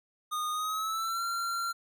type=tone with pitch glide; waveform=square; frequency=1230 to 1372.7 Hz; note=D#6 to F6; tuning=-20 to -30 cents; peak=-31 dBFS; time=0.31-1.73 s; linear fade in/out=20 ms; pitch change=+190 cents; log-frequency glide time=0.51-1.24 s; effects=none